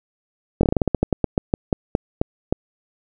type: slowing click train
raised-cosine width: 2 ms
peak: -3 dBFS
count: 18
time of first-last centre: 0.61-2.525 s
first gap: 22 ms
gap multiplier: 1.18
effects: none